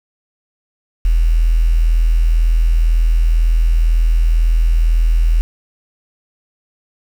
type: tone with quantisation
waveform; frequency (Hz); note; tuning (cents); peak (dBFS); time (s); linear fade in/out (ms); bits
sine; 41; E1; -9; -9; 1.05-5.41; 0; 6
effects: none